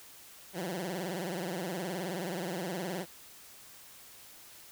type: tone with vibrato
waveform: 15% pulse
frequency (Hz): 179.9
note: F#3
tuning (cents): -48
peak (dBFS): -28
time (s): 0.53-3.06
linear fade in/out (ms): 50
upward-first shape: triangle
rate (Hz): 19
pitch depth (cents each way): 200
effects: white hiss -53 dBFS RMS until 4.71 s